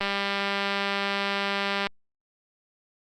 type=click train; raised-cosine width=0.3 ms; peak=-11 dBFS; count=371; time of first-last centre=0.01-1.869 s; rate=199 Hz; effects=Opus 32 kbps